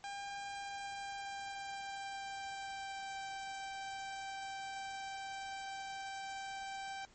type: tone with pitch glide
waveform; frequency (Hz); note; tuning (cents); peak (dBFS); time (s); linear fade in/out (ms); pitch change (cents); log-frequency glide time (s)
sawtooth; 800 to 780.8; G5 to G5; +35 to -7; -38; 0.04-7.05; 0; -42; 0.42-3.27
effects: pink hiss -65 dBFS RMS until 7.14 s + MP3 32 kbps